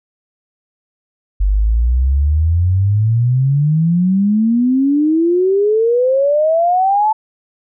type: exponential sweep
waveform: sine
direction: up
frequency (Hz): 46.99 to 882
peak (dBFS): -10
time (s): 1.4-7.13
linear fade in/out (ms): 10
effects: none